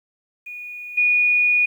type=tone with level steps; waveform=sine; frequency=2456 Hz; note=D#7; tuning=23 cents flat; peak=-31 / -14 dBFS; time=0.46-1.66 s; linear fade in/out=10 ms; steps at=0.97 s; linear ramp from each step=10 ms; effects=9-bit